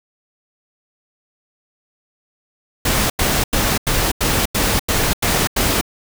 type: noise bursts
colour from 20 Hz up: pink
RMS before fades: -17 dBFS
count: 9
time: 2.85-5.812 s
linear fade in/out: 5 ms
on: 250 ms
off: 89 ms
effects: none